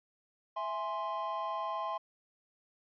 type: chord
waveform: triangle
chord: E augmented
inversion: none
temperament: equal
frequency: 659.3 / 830.6 / 1046.5 Hz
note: E5 / G#5 / B#5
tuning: 0 / 0 / 0 cents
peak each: -38 / -38 / -34 dBFS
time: 0.56-1.98 s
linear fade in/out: 10 ms
effects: resampled to 11025 Hz